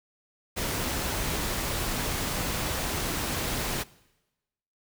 pink noise, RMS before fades -30 dBFS, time 0.56-3.84 s, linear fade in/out 20 ms, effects noise-tail reverb RT60 1.0 s tail -21 dB re dry

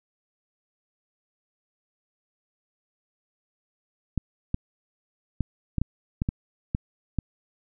clicks, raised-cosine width 5 ms, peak -12 dBFS, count 9, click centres 4.177 / 4.544 / 5.407 / 5.783 / 5.816 / 6.219 / 6.289 / 6.749 / 7.187 s, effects none

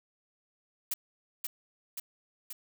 blue noise with echo, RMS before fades -32 dBFS, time 0.91-0.94 s, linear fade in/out 5 ms, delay 530 ms, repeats 3, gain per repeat -3 dB, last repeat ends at 2.53 s, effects none

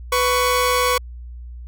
sawtooth tone pair together, 497.1 / 1116 Hz, B4 / C#6, +11 / +11 cents, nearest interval octave + major second, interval 1400 cents, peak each -15 dBFS, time 0.12-0.98 s, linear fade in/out 5 ms, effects added 60 Hz sine -32 dBFS peak until 1.67 s

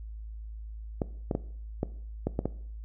clicks, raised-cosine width 2 ms, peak -14 dBFS, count 7, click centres 1.018 / 1.312 / 1.351 / 1.831 / 2.27 / 2.391 / 2.456 s, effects noise-tail reverb RT60 0.6 s tail -18 dB re dry + added 54 Hz sine -38 dBFS peak until 2.84 s

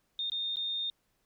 sine tone with dropouts, 3654 Hz, A#7, 35 cents flat, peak -31 dBFS, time 0.19-0.9 s, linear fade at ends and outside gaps 1 ms, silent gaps 0.299-0.319 / 0.558-0.569 s, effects pink hiss -75 dBFS RMS until 1.25 s

